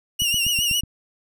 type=tone with vibrato; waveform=sawtooth; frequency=2841 Hz; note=F7; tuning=29 cents sharp; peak=-16 dBFS; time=0.19-0.81 s; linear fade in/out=10 ms; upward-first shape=triangle; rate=7.3 Hz; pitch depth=77 cents each way
type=click train; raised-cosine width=5 ms; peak=-20 dBFS; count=6; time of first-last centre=0.22-0.836 s; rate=8.12 Hz
effects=none